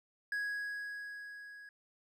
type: tone with level ramp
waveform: triangle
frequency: 1661.2 Hz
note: G#6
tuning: in tune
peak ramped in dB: -31 to -48 dBFS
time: 0.32-1.69 s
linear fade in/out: 2 ms
effects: none